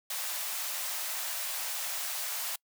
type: high-pass noise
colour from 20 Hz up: white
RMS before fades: -35 dBFS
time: 0.1-2.56 s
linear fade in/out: 5 ms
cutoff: 570 Hz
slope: 48 dB/octave
effects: noise-tail reverb RT60 0.1 s tail -26 dB re dry